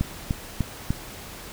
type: click train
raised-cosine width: 5 ms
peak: -10 dBFS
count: 4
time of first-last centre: 0.01-0.906 s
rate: 3.35 Hz
effects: pink hiss -40 dBFS RMS until 1.52 s